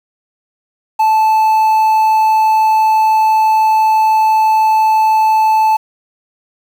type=tone with quantisation; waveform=triangle; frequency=874 Hz; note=A5; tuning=12 cents flat; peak=-6 dBFS; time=0.99-5.77 s; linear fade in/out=10 ms; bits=6; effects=none